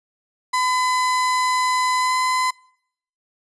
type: tone with pitch glide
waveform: 35% pulse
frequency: 1010 to 1017.6 Hz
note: B5 to C6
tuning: +39 to -48 cents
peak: -16 dBFS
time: 0.53-2.51 s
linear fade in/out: 10 ms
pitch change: +13 cents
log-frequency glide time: 1.99-2.14 s
effects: noise-tail reverb RT60 0.7 s tail -25 dB re dry + resampled to 22050 Hz